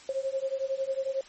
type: beating tone pair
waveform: sine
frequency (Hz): 531 / 542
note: C5 / C#5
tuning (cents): +25 / -39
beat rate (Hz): 11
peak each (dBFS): -31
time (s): 0.09-1.21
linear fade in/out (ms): 2
effects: white hiss -51 dBFS RMS until 1.28 s + MP3 32 kbps